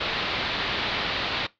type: low-pass noise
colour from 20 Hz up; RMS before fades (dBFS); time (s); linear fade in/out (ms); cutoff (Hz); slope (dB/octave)
white; -28; 0-1.47; 10; 4200; 48
effects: noise-tail reverb RT60 0.2 s tail -20 dB re dry

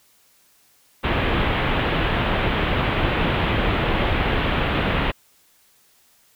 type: low-pass noise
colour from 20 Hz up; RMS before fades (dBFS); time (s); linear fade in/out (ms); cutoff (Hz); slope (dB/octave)
pink; -21; 1.03-5.12; 20; 3400; 48
effects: white hiss -58 dBFS RMS until 6.35 s

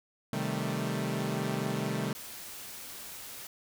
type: chord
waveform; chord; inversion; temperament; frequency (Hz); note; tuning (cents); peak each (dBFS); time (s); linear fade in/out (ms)
sawtooth; A half-diminished seventh; first; equal; 130.81 / 155.56 / 196 / 220; C3 / Eb3 / G3 / A3; 0 / 0 / 0 / 0; -32; 0.33-2.13; 2
type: noise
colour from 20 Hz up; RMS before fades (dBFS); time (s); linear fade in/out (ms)
white; -44; 2.15-3.47; 2
effects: none

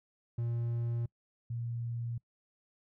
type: tone pair in turn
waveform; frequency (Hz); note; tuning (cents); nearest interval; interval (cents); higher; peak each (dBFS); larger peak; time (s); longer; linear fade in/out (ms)
triangle / sine; 117.8 / 117.8; A#2 / A#2; +19 / +19; unison; 0; neither; -29 / -34; first; 0.38-1.06 / 1.5-2.18; neither; 5
effects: noise-tail reverb RT60 0.1 s tail -25 dB re dry

